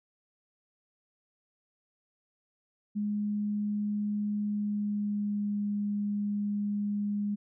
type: tone with pitch glide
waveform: sine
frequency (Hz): 207.7 to 205.4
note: G#3 to G#3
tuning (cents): 0 to -19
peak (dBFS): -28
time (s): 2.95-7.36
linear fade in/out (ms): 20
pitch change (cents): -19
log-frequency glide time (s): 4.44-5.61
effects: none